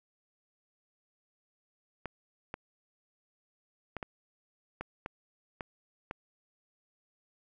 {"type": "clicks", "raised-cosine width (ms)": 0.5, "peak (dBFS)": -22, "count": 8, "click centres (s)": [2.057, 2.541, 3.967, 4.028, 4.81, 5.061, 5.608, 6.111], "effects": []}